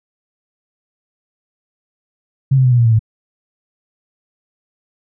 sine tone with pitch steps, 135 / 130.48 / 126.11 / 121.88 / 117.8 / 113.85 / 110.03 Hz, C#3 / C3 / B2 / B2 / A#2 / A#2 / A2, -45 / -4 / +37 / -22 / +19 / -40 / 0 cents, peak -8 dBFS, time 2.51-2.993 s, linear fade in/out 10 ms, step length 69 ms, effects none

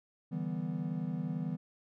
triangle chord, E minor seventh, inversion third, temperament equal, 146.83 / 164.81 / 196 / 246.9 Hz, D3 / E3 / G3 / B3, 0 / 0 / 0 / 0 cents, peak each -40 / -34 / -38 / -38 dBFS, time 0.31-1.57 s, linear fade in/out 20 ms, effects none

